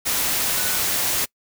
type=tone in noise; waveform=sine; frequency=1480 Hz; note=F#6; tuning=in tune; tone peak=-32 dBFS; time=0.57-0.79 s; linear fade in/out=20 ms; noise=white; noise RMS=-22 dBFS; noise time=0.05-1.26 s; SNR=-13 dB; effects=noise-tail reverb RT60 0.1 s tail -25 dB re dry